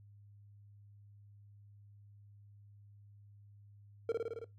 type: tone with echo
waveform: triangle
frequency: 457 Hz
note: A#4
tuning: 34 cents flat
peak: -27 dBFS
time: 4.09-4.12 s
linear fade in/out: 2 ms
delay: 54 ms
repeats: 6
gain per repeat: -2 dB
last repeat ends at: 4.444 s
effects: noise-tail reverb RT60 0.2 s tail -19 dB re dry + added 102 Hz sine -56 dBFS peak until 4.58 s